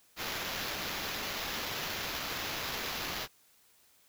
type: noise with sample-and-hold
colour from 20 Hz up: blue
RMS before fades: -37 dBFS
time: 0.16-3.28 s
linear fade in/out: 50 ms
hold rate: 8820 Hz
effects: white hiss -65 dBFS RMS until 4.08 s